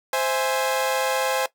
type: chord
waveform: sawtooth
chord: C augmented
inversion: none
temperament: equal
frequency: 523.3 / 659.3 / 830.6 Hz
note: C5 / E5 / G#5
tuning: 0 / 0 / 0 cents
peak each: -20 / -25 / -22 dBFS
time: 0.13-1.46 s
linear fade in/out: 2 ms
effects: noise-tail reverb RT60 0.1 s tail -17 dB re dry